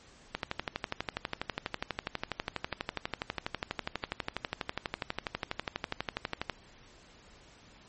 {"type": "click train", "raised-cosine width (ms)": 0.3, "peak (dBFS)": -15, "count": 76, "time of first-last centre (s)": [0.35, 6.498], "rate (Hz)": 12.2, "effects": ["pink hiss -57 dBFS RMS until 7.88 s", "MP3 32 kbps"]}